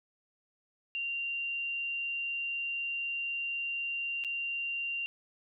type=tone with dropouts; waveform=sine; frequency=2772 Hz; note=F7; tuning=14 cents flat; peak=-32 dBFS; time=0.95-5.06 s; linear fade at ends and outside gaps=0 ms; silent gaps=4.239-4.247 s; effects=none